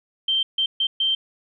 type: tone bursts at uneven times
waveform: sine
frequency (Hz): 3136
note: G7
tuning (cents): 0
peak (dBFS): -18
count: 4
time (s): 0.28-0.43 / 0.58-0.66 / 0.8-0.87 / 1-1.15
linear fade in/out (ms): 5
effects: none